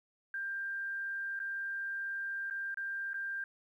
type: tone with dropouts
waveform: sine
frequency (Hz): 1589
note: G6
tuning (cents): +23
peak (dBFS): -35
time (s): 0.34-3.44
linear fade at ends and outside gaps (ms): 2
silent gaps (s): 1.392-1.4 / 2.5-2.508 / 2.744-2.772 / 3.133-3.142
effects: 12-bit